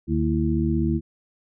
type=harmonic tone with a mistuned harmonic; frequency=76 Hz; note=D#2; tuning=40 cents flat; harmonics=1 / 2 / 3 / 4; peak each=-25 / -25 / -25 / -25 dBFS; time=0.07-1.01 s; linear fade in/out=50 ms; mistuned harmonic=4; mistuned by=+150 cents; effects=none